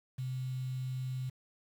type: tone with quantisation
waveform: sine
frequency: 129.1 Hz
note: C3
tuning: 23 cents flat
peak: -34 dBFS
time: 0.18-1.3 s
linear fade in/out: 10 ms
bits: 9
effects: none